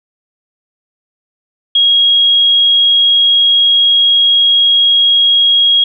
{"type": "tone", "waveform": "sine", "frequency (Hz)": 3288, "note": "G#7", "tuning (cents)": -18, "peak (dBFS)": -6, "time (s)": [1.75, 5.84], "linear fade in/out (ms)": 5, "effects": []}